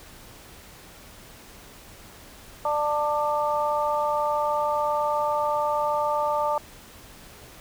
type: harmonic tone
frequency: 296.9 Hz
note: D4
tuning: 19 cents sharp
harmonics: 2 / 3 / 4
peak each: -26 / -25 / -28 dBFS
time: 2.65-6.58 s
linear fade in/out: 2 ms
effects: pink hiss -47 dBFS RMS until 7.6 s